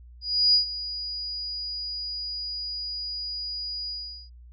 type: tone with ADSR envelope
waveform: sine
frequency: 4900 Hz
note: D#8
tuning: 27 cents flat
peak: -15 dBFS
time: 0.21-4.3 s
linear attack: 330 ms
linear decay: 110 ms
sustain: -15 dB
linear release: 410 ms
effects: added 60 Hz sine -45 dBFS peak until 4.52 s